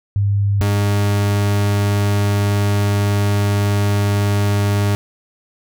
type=tone pair in turn; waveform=sine / 40% pulse; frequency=100.7 / 101.75 Hz; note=G2 / G#2; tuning=+47 / -35 cents; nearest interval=unison; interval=18 cents; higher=second; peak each=-13 / -13 dBFS; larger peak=neither; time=0.16-0.61 / 0.61-4.95 s; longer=second; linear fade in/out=0 ms; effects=none